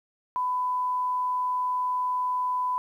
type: tone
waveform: sine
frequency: 1000 Hz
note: B5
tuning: 21 cents sharp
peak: -24 dBFS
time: 0.36-2.78 s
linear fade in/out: 0 ms
effects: 10-bit